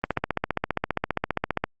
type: click train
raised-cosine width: 0.5 ms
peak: -8 dBFS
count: 25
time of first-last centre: 0.04-1.64 s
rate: 15 Hz
effects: Opus 32 kbps